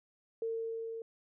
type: tone with level ramp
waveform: sine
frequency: 453.5 Hz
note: A#4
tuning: 48 cents flat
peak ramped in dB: -32 to -39 dBFS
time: 0.42-1.02 s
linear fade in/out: 2 ms
effects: none